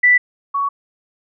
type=tone pair in turn; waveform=sine; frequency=1975.5 / 1120 Hz; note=B6 / C#6; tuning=0 / +18 cents; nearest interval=minor seventh; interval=982 cents; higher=first; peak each=-8 / -16 dBFS; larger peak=first; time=0.03-0.18 / 0.54-0.69 s; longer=neither; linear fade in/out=10 ms; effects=none